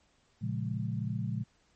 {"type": "chord", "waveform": "sine", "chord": "Bb minor seventh", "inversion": "none", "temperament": "equal with one note detuned", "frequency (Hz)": [115.87, 138.59, 174.61, 207.7], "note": ["Bb2", "Db3", "F3", "Ab3"], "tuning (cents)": [-10, 0, 0, 0], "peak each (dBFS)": [-34, -37, -38, -38], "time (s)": [0.41, 1.44], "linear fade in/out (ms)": 20, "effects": ["pink hiss -69 dBFS RMS until 1.75 s", "MP3 32 kbps"]}